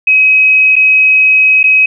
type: tone with dropouts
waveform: sine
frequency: 2541 Hz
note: D#7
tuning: 36 cents sharp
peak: -4 dBFS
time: 0.07-1.86 s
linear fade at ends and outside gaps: 5 ms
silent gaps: 0.757-0.763 / 1.631-1.639 s
effects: none